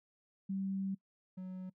sine / triangle tone pair in turn, 193.5 / 185.34 Hz, G3 / F#3, -22 / +3 cents, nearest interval minor second, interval 75 cents, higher first, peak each -34 / -39 dBFS, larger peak first, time 0.49-0.95 / 1.37-1.7 s, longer first, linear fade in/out 10 ms, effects noise-tail reverb RT60 0.1 s tail -23 dB re dry

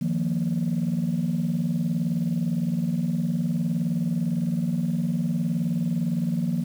sine chord, Eb suspended second, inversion none, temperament just, 155.56 / 175.01 / 233.3 Hz, Eb3 / F3 / Bb3, 0 / +4 / +2 cents, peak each -27 / -24 / -26 dBFS, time 0.01-6.64 s, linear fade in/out 10 ms, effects tanh soft clip ceiling -17 dBFS + 8-bit

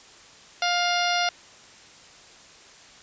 harmonic tone, 704 Hz, F5, 14 cents sharp, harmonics 1 / 2 / 3 / 4 / 5 / 6 / 7 / 8, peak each -25 / -28 / -30 / -31 / -32 / -33 / -33 / -34 dBFS, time 0.62-1.29 s, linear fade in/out 2 ms, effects white hiss -49 dBFS RMS until 3.02 s + resampled to 16000 Hz

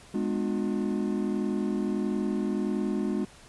triangle chord, G# diminished seventh, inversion none, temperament just, 207.7 / 249.2 / 299 / 358.8 Hz, G#3 / B3 / D4 / F4, 0 / +16 / +31 / +47 cents, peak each -27 / -31 / -31 / -31 dBFS, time 0.14-3.25 s, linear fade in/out 5 ms, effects pink hiss -52 dBFS RMS until 3.48 s + resampled to 24000 Hz

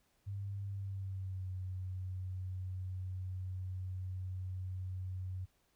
sine tone with pitch glide, 99.4 to 92.74 Hz, G2 to F#2, +25 to +5 cents, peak -38 dBFS, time 0.26-5.46 s, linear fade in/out 20 ms, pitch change -120 cents, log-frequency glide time 0.67-1.5 s, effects pink hiss -75 dBFS RMS until 5.75 s

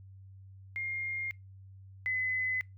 sine tone pair in turn, 2124 / 2023 Hz, C7 / B6, +25 / +41 cents, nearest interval minor second, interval 84 cents, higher first, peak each -33 / -29 dBFS, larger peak second, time 0.76-1.31 / 2.06-2.61 s, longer neither, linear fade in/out 0 ms, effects noise-tail reverb RT60 0.2 s tail -24 dB re dry + added 96 Hz sine -49 dBFS peak until 2.77 s

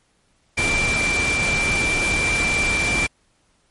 sine tone in noise, 2353 Hz, D7, 3 cents sharp, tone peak -19 dBFS, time 0.57-3.07 s, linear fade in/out 10 ms, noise pink, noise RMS -24 dBFS, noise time 0.57-3.07 s, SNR +2 dB, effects pink hiss -63 dBFS RMS until 3.7 s + MP3 48 kbps

